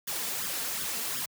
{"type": "noise with flanger", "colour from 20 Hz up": "white", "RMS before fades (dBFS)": -33, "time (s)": [0.07, 1.26], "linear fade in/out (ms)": 10, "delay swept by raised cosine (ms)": [0.58, 4.48], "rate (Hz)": 2.7, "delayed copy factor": 1, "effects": ["high-pass 100 Hz 12 dB/octave"]}